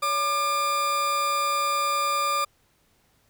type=tone pair together; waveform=40% pulse; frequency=565.1 / 1200 Hz; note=C#5 / D6; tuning=+33 / +37 cents; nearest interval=octave + minor second; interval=1304 cents; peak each=-32 / -22 dBFS; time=0.02-2.45 s; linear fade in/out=10 ms; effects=pink hiss -65 dBFS RMS until 3.29 s